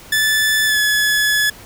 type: tone with pitch glide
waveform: sawtooth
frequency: 1745 to 1706.1 Hz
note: A6 to G#6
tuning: -15 to +46 cents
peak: -10 dBFS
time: 0.12-1.5 s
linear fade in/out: 5 ms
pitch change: -39 cents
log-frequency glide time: 0.66-0.78 s
effects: pink hiss -40 dBFS RMS until 1.65 s